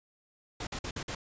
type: noise bursts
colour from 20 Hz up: pink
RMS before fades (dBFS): -37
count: 5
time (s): 0.6-1.15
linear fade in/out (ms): 5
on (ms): 70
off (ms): 50
effects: resampled to 16000 Hz